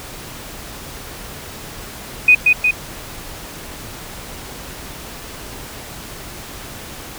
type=tone with echo; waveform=sine; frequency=2489 Hz; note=D#7; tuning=in tune; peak=-5 dBFS; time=2.28-2.35 s; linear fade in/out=5 ms; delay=180 ms; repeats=2; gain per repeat=-3 dB; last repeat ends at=2.71 s; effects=pink hiss -33 dBFS RMS until 7.18 s